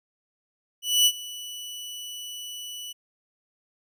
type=tone with ADSR envelope; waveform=sawtooth; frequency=2960 Hz; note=F#7; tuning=in tune; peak=-12 dBFS; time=0.82-2.93 s; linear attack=240 ms; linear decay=57 ms; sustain=-20 dB; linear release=15 ms; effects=none